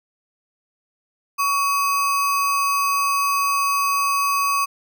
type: tone with sample-and-hold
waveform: sine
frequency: 1126 Hz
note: C#6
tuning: 27 cents sharp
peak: -17 dBFS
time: 1.38-4.66 s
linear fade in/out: 20 ms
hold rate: 3675 Hz
effects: none